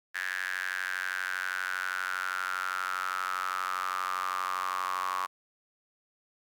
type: tone with high-pass filter sweep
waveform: sawtooth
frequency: 92.5 Hz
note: F#2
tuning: in tune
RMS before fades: -33 dBFS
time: 0.14-5.27 s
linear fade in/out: 20 ms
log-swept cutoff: 1700 to 1100 Hz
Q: 8.8
effects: none